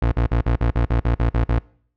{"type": "tone bursts", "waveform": "30% pulse", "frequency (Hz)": 58.27, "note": "A#1", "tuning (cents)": 0, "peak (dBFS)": -13, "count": 11, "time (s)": [0.02, 1.59], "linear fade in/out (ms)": 5, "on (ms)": 100, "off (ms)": 47, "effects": ["noise-tail reverb RT60 0.6 s tail -24 dB re dry", "low-pass 2000 Hz 12 dB/octave"]}